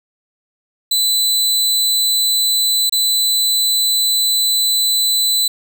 sawtooth tone with dropouts, 4000 Hz, B7, 21 cents sharp, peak -10 dBFS, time 0.91-5.48 s, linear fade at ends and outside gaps 5 ms, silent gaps 2.896-2.923 s, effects none

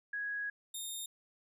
sine / 10% pulse tone pair in turn, 1661.2 / 3672 Hz, G#6 / A#7, 0 / -27 cents, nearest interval octave + major second, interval 1373 cents, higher second, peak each -35 / -31 dBFS, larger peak second, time 0.13-0.5 / 0.74-1.06 s, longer first, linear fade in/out 5 ms, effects resampled to 32000 Hz

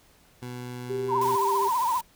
20% pulse tone, 123.7 Hz, B2, 3 cents sharp, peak -30 dBFS, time 0.42-1.36 s, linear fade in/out 5 ms
sine tone with pitch glide, 392.6 to 395.8 Hz, G4 to G4, +3 to +17 cents, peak -27 dBFS, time 0.89-1.69 s, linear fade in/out 20 ms, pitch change +14 cents, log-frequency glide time 1-1.32 s
sine tone with vibrato, 969 Hz, B5, 33 cents flat, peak -22 dBFS, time 1.08-2.02 s, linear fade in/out 50 ms, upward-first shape triangle, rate 15 Hz, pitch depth 140 cents each way
white noise, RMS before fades -39 dBFS, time 1.21-2.01 s, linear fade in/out 5 ms
effects pink hiss -59 dBFS RMS until 2.15 s

